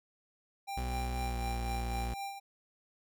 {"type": "tone with tremolo", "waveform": "square", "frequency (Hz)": 792, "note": "G5", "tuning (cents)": 18, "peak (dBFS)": -37, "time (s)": [0.67, 2.4], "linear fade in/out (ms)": 20, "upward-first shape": "sine", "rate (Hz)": 4, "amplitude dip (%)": 55}
{"type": "tone with pitch glide", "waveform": "40% pulse", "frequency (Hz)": [61.74, 58.99], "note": ["B1", "A#1"], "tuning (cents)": [0, 21], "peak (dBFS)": -33, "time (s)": [0.77, 2.14], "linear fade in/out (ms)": 5, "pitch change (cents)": -79, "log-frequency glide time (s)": [1.21, 1.38]}
{"effects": []}